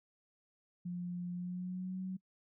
sine tone with pitch glide, 176.8 to 187.1 Hz, F3 to F#3, +22 to +20 cents, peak -37 dBFS, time 0.85-2.17 s, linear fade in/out 10 ms, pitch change +98 cents, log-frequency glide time 1.33-2.01 s, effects noise-tail reverb RT60 0.1 s tail -24 dB re dry

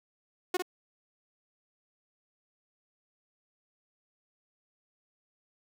sawtooth tone with echo, 363.6 Hz, F#4, 30 cents flat, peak -22 dBFS, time 0.54-0.57 s, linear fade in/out 5 ms, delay 53 ms, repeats 1, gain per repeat -5 dB, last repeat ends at 0.623 s, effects 10-bit

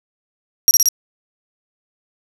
35% pulse tone with echo, 5690 Hz, F8, 31 cents sharp, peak -4 dBFS, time 0.68-0.71 s, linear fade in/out 0 ms, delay 59 ms, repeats 3, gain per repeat -2 dB, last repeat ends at 0.887 s, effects 7-bit

